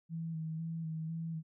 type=tone with vibrato; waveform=sine; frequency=161.8 Hz; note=E3; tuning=32 cents flat; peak=-36 dBFS; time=0.09-1.43 s; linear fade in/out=50 ms; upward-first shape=square; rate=2 Hz; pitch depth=25 cents each way; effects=none